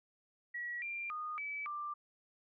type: tone with pitch steps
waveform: sine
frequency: 1923 / 2379 / 1230 / 2298 / 1183 Hz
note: B6 / D7 / D#6 / D7 / D6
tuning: -47 / +22 / -20 / -38 / +12 cents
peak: -38 dBFS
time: 0.54-1.94 s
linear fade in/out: 10 ms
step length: 280 ms
effects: none